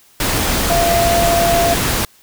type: tone in noise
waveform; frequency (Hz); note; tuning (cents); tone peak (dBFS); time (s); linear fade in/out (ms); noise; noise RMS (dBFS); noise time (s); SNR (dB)
sine; 684; F5; -36; -13; 0.7-1.74; 2; pink; -17; 0.2-2.05; +1
effects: white hiss -50 dBFS RMS until 2.22 s